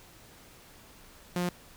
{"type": "tone", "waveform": "sawtooth", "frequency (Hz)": 177.4, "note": "F3", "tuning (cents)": 27, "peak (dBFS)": -24, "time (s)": [1.36, 1.49], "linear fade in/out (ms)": 2, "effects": ["pink hiss -54 dBFS RMS until 1.76 s"]}